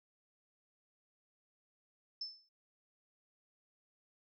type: tone with exponential decay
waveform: sine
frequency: 5274 Hz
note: E8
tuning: in tune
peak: -36 dBFS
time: 2.21-2.49 s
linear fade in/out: 5 ms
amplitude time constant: 59 ms
effects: none